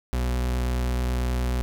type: tone with vibrato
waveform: 40% pulse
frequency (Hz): 61.74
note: B1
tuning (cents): 0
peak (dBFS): -22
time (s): 0.13-1.62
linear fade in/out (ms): 0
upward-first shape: sine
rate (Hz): 9.4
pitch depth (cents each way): 8
effects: none